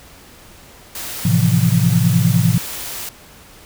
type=noise; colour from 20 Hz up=white; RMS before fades=-28 dBFS; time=0.95-3.09 s; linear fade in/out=2 ms
type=chord; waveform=sine; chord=F major seventh; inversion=first; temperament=equal; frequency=110 / 130.81 / 164.81 / 174.61 Hz; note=A2 / C3 / E3 / F3; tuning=0 / 0 / 0 / 0 cents; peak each=-17 dBFS; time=1.25-2.58 s; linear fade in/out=5 ms
effects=pink hiss -43 dBFS RMS until 3.65 s